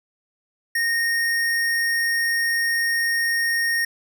square tone, 1852 Hz, A#6, 12 cents flat, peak -20 dBFS, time 0.75-3.85 s, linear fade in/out 5 ms, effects none

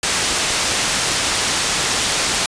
white low-pass noise, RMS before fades -19 dBFS, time 0.03-2.46 s, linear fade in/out 2 ms, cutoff 7400 Hz, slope 12 dB/octave, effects resampled to 22050 Hz

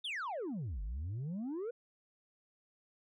sine exponential two-way sweep, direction down then up, 3729 to 46.25 to 498.4 Hz, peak -34 dBFS, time 0.04-1.71 s, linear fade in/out 10 ms, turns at 0.82 s, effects tanh soft clip ceiling -36 dBFS

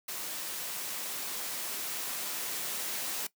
white noise with level ramp, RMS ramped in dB -38 to -35 dBFS, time 0.08-3.27 s, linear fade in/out 5 ms, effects noise-tail reverb RT60 0.1 s tail -19 dB re dry + high-pass 200 Hz 12 dB/octave

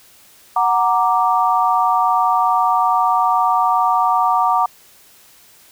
sine chord, Gb augmented, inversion none, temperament equal, 740 / 932.3 / 1174.7 Hz, Gb5 / Bb5 / D6, 0 / 0 / 0 cents, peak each -17 dBFS, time 0.56-4.66 s, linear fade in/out 5 ms, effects white hiss -48 dBFS RMS until 5.71 s

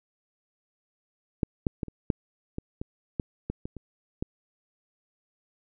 clicks, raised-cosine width 3 ms, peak -11 / -11 / -16 / -27 / -10 / -19 / -20 / -14 / -17 / -22 / -26 / -16 dBFS, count 12, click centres 1.432 / 1.668 / 1.832 / 1.883 / 2.102 / 2.584 / 2.815 / 3.198 / 3.5 / 3.655 / 3.767 / 4.225 s, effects none

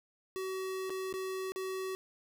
square tone with dropouts, 378.1 Hz, F#4, 38 cents sharp, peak -36 dBFS, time 0.36-1.95 s, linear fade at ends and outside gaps 0 ms, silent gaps 0.896-0.903 / 1.127-1.139 / 1.52-1.56 s, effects none

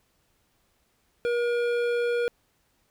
triangle tone with hard clipping, 477.6 Hz, A#4, 42 cents sharp, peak -25 dBFS, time 1.25-2.28 s, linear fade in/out 0 ms, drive 16 dB, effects pink hiss -69 dBFS RMS until 2.9 s

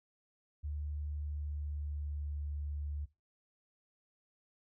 sine tone with pitch glide, 74 to 73.15 Hz, D2 to D2, +14 to -6 cents, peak -36 dBFS, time 0.63-3.06 s, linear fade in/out 20 ms, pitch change -20 cents, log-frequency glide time 1.15-2.41 s, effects noise-tail reverb RT60 0.3 s tail -22 dB re dry

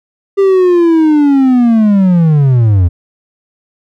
triangle linear sweep, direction down, 398.1 to 82.41 Hz, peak -3 dBFS, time 0.37-2.89 s, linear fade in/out 20 ms, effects none

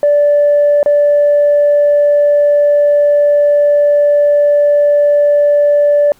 sine tone with dropouts, 583 Hz, D5, 13 cents flat, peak -5 dBFS, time 0.03-6.12 s, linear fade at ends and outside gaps 1 ms, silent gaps 0.83-0.86 s, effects tanh soft clip ceiling -3 dBFS + pink hiss -49 dBFS RMS until 6.19 s

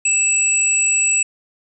sine tone pair together, 2637 / 7816 Hz, E7 / B8, 0 / -19 cents, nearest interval octave + perfect fifth, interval 1881 cents, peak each -19 / -15 dBFS, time 0.05-1.23 s, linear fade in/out 5 ms, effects none

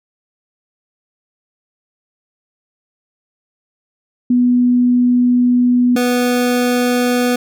sine / 25% pulse tone pair in turn, 246.1 / 246.1 Hz, B3 / B3, -6 / -6 cents, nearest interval unison, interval 0 cents, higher neither, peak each -9 dBFS, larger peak neither, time 4.3-5.96 / 5.96-7.36 s, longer first, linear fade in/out 5 ms, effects none

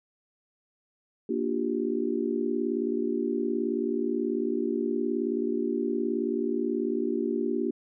sine chord, G minor seventh, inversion first, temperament just, 235.2 / 294 / 352.8 / 392 Hz, Bb3 / D4 / F4 / G4, +16 / +2 / +18 / 0 cents, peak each -31 dBFS, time 1.29-7.71 s, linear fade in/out 5 ms, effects none

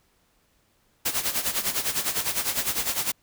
white noise with tremolo, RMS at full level -24 dBFS, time 1.05-3.12 s, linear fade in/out 10 ms, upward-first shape sine, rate 9.9 Hz, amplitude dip 75%, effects pink hiss -66 dBFS RMS until 3.22 s

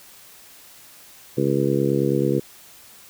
harmonic tone, 69.3 Hz, C#2, in tune, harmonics 2 / 3 / 4 / 5 / 6 / 7, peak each -24 / -26 / -26 / -23 / -25 / -26 dBFS, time 1.37-2.4 s, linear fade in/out 10 ms, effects white hiss -47 dBFS RMS until 3.09 s

